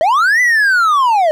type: linear two-way sweep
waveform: triangle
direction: up then down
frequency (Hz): 599 to 2015 to 599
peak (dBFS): -7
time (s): 0.01-1.31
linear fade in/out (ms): 0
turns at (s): 0.41
effects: none